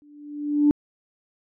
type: tone with exponential growth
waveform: sine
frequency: 293.5 Hz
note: D4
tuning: 1 cent flat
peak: -11 dBFS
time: 0.02-0.71 s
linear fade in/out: 0 ms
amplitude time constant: 150 ms
effects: tanh soft clip ceiling -8 dBFS